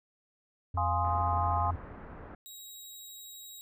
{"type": "tone with vibrato", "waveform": "triangle", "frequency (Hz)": 87.5, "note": "F2", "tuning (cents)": 4, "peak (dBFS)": -29, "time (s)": [0.74, 1.76], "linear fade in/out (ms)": 5, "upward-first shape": "sine", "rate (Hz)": 4.6, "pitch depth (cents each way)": 15}
{"type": "chord", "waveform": "sine", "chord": "F minor seventh", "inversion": "none", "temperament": "equal", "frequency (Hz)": [698.5, 830.6, 1046.5, 1244.5], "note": ["F5", "Ab5", "C6", "Eb6"], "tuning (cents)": [0, 0, 0, 0], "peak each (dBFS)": [-34, -32, -32, -35], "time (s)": [0.77, 1.71], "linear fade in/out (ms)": 5}
{"type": "low-pass noise", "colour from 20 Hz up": "pink", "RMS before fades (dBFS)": -46, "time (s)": [1.04, 2.35], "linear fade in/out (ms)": 2, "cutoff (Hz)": 1600, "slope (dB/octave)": 24}
{"type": "tone", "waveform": "15% pulse", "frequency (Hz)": 3822, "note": "A#7", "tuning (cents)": 43, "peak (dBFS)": -38, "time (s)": [2.46, 3.61], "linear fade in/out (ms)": 0}
{"effects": []}